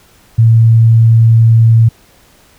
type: tone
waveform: sine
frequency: 113.8 Hz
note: A#2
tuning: 41 cents flat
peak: -3 dBFS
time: 0.38-1.89 s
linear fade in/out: 10 ms
effects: pink hiss -46 dBFS RMS until 2.58 s